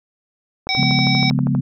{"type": "click train", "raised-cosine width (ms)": 1, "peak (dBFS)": -14, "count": 12, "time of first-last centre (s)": [0.67, 1.55], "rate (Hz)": 12.5}
{"type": "harmonic tone", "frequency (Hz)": 761, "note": "F#5", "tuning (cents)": 48, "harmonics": [1, 3, 5, 7], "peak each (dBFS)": [-25, -21, -23, -22], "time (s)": [0.69, 1.3], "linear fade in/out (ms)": 0}
{"type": "chord", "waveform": "sine", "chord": "C# dominant seventh", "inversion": "none", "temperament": "equal with one note detuned", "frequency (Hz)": [137.16, 174.61, 207.7, 246.9], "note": ["C#3", "E#3", "G#3", "B3"], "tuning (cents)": [-18, 0, 0, 0], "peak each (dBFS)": [-18, -23, -23, -21], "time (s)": [0.77, 1.61], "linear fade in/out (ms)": 10}
{"effects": []}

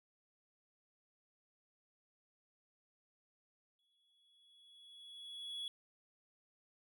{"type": "tone with exponential growth", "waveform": "triangle", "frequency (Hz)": 3372, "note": "G#7", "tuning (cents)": 26, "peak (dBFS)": -38, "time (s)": [3.79, 5.68], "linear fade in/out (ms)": 1, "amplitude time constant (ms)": 410, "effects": []}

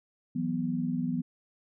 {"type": "chord", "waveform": "sine", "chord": "E suspended second", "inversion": "none", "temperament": "equal", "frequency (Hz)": [164.81, 185, 246.9], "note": ["E3", "F#3", "B3"], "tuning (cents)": [0, 0, 0], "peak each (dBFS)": [-33, -34, -30], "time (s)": [0.35, 1.22], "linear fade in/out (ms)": 10, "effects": []}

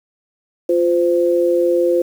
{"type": "tone pair together", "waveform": "sine", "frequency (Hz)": [349.2, 515.9], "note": ["F4", "C5"], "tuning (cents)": [0, -24], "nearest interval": "perfect fifth", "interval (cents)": 676, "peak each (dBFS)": -15, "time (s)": [0.69, 2.02], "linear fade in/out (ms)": 5, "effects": ["7-bit"]}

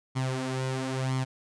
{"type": "tone with flanger", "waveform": "sawtooth", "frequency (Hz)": 130.81, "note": "C3", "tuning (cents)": 0, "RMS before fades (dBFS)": -30, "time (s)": [0.15, 1.25], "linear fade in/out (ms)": 20, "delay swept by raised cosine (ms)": [0.92, 5.62], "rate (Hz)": 1, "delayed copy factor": 0.65, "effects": ["resampled to 22050 Hz"]}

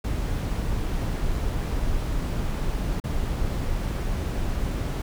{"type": "noise with dropouts", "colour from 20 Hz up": "brown", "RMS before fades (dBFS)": -26, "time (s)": [0.04, 5.02], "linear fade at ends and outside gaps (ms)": 5, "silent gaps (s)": [3.001, 3.039], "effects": []}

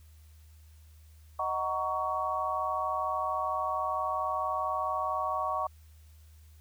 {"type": "chord", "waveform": "sine", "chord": "D# minor seventh", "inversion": "none", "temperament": "just", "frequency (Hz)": [622.3, 746.7, 933.4, 1120.1], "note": ["D#5", "F#5", "A#5", "C#6"], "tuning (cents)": [0, 16, 2, 18], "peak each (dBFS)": [-36, -35, -37, -31], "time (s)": [1.39, 5.67], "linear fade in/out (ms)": 5, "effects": ["added 77 Hz sine -52 dBFS peak until 6.6 s", "white hiss -66 dBFS RMS until 6.6 s"]}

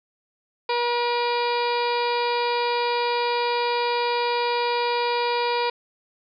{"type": "harmonic tone", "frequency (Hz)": 480, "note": "B4", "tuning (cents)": -49, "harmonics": [1, 2, 3, 4, 5, 6, 7, 8, 9, 10], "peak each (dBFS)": [-25, -24, -36, -37, -31, -39, -40, -36, -38, -36], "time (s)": [0.69, 5.7], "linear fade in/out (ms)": 5, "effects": []}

